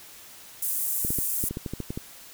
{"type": "high-pass noise", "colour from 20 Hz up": "pink", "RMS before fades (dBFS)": -28, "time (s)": [0.62, 1.49], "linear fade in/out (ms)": 5, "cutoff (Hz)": 9100, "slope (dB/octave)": 24}
{"type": "clicks", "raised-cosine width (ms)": 3, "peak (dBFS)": -18, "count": 11, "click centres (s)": [1.049, 1.105, 1.187, 1.439, 1.51, 1.571, 1.662, 1.736, 1.803, 1.905, 1.975]}
{"effects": ["white hiss -47 dBFS RMS until 2.33 s"]}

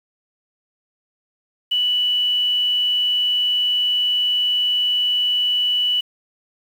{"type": "tone with quantisation", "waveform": "sine", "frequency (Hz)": 2960, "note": "F#7", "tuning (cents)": 0, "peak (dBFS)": -16, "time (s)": [1.71, 6.01], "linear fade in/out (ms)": 10, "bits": 7, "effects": []}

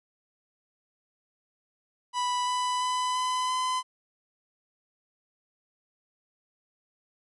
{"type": "tone with pitch steps", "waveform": "45% pulse", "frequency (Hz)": [987.8, 995.2, 1002.7, 1010.3, 1017.9], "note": ["B5", "B5", "B5", "B5", "C6"], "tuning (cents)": [0, 13, 26, 39, -48], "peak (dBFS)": -26, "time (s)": [2.13, 3.83], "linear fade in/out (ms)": 50, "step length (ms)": 340, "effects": ["resampled to 24000 Hz"]}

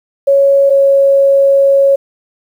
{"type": "tone pair in turn", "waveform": "sine", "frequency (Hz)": [554.4, 551.7], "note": ["C#5", "C#5"], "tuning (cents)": [0, -8], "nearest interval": "unison", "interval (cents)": 8, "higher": "first", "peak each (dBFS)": -5, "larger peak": "neither", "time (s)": [[0.27, 0.7], [0.7, 1.96]], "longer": "second", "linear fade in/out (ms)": 10, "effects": ["7-bit"]}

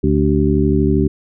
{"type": "harmonic tone with a mistuned harmonic", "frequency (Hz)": 72.4, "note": "D2", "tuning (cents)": -24, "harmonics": [1, 2, 3, 4, 5], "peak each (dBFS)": [-18, -18, -18, -18, -18], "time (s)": [0.03, 1.08], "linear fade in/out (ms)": 10, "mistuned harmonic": 5, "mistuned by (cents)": 100, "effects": []}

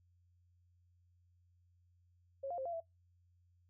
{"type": "tone with pitch steps", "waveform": "sine", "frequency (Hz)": [546, 699, 529, 686, 662], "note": ["C#5", "F5", "C5", "F5", "E5"], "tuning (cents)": [-26, 1, 19, -31, 7], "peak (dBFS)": -38, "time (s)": [2.43, 2.805], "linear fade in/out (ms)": 10, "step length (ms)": 75, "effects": ["noise-tail reverb RT60 0.2 s tail -26 dB re dry", "added 88 Hz sine -68 dBFS peak until 3.69 s"]}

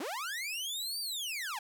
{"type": "linear two-way sweep", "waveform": "sawtooth", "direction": "up then down", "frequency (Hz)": [231.8, 4741, 769], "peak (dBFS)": -32, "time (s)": [0, 1.59], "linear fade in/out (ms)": 5, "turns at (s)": 1, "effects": []}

